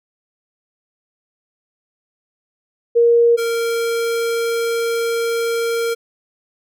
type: tone pair in turn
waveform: sine / square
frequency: 469.9 / 463.2 Hz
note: A#4 / A#4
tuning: +14 / -11 cents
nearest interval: unison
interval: 25 cents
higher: first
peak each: -9 / -18 dBFS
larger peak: first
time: 2.95-3.37 / 3.37-5.95 s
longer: second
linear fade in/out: 20 ms
effects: none